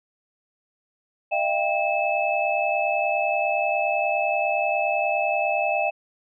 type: tone cluster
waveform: sine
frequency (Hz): 612 / 682 / 789 / 2606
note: D#5 / F5 / G5 / E7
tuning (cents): -29 / -41 / +11 / -20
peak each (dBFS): -26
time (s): 1.31-5.91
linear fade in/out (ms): 20
effects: none